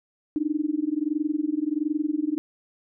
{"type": "tone with amplitude modulation", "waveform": "sine", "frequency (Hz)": 303.1, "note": "D#4", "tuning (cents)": -45, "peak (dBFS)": -19, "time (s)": [0.36, 2.38], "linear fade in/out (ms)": 0, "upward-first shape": "sine", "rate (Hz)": 21.4, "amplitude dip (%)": 95, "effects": []}